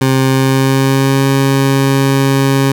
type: tone with pitch glide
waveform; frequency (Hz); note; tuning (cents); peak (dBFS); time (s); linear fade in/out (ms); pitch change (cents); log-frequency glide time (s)
20% pulse; 132.6 to 136.33; C3 to C#3; +23 to -28; -4; 0.01-2.72; 5; +49; 0.24-1.27
effects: none

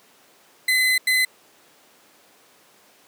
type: tone bursts at uneven times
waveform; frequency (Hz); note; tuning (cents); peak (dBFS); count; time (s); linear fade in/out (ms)
35% pulse; 2029; B6; +46; -15; 2; 0.68-0.98 / 1.07-1.25; 5
effects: pink hiss -54 dBFS RMS until 3.07 s + high-pass 300 Hz 12 dB/octave

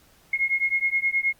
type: beating tone pair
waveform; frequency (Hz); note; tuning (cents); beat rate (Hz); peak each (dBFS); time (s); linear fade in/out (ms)
sine; 2152 / 2161.5; C7 / C#7; +48 / -44; 9.5; -24; 0.33-1.33; 5
effects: pink hiss -57 dBFS RMS until 1.39 s + Opus 48 kbps

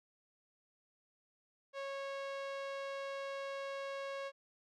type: tone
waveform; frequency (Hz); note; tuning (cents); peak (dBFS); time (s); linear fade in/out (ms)
sawtooth; 550; C#5; -14; -36; 1.73-4.32; 50
effects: low-pass 4000 Hz 12 dB/octave

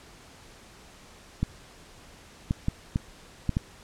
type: clicks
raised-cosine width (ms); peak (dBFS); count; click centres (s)
5; -12; 6; 1.43 / 2.509 / 2.684 / 2.959 / 3.493 / 3.569
effects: pink hiss -51 dBFS RMS until 3.83 s + low-pass 9000 Hz 12 dB/octave

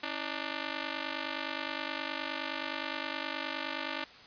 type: ring-modulated tone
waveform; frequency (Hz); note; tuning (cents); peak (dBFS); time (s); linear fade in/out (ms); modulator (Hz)
5% pulse; 297.3; D4; +21; -20; 0.03-4.04; 0; 24.8
effects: white hiss -52 dBFS RMS until 4.26 s + resampled to 11025 Hz

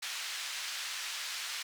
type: band-pass noise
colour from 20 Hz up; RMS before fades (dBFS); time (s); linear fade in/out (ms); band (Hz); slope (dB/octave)
white; -39; 0.02-1.63; 10; 1500 to 4900; 12
effects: none

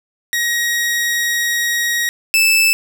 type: tone pair in turn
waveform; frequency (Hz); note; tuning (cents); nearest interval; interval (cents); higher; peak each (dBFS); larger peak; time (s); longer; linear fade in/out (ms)
sawtooth; 1891 / 2632; A#6 / E7; +24 / -3; tritone; 573; second; -12 / -7; second; 0.33-2.09 / 2.34-2.73; first; 0
effects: none

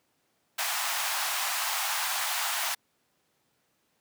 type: high-pass noise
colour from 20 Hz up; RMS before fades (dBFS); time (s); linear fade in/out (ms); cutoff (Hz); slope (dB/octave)
pink; -30; 0.58-2.75; 10; 720; 48
effects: pink hiss -72 dBFS RMS until 4 s + high-pass 150 Hz 12 dB/octave

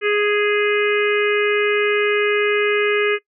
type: harmonic tone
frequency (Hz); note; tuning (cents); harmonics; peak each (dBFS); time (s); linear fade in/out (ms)
415.3; G#4; 0; 1 / 3 / 4 / 5 / 6 / 7; -17 / -27 / -24 / -24 / -25 / -31; 0.01-3.19; 50
effects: noise-tail reverb RT60 0.1 s tail -22 dB re dry

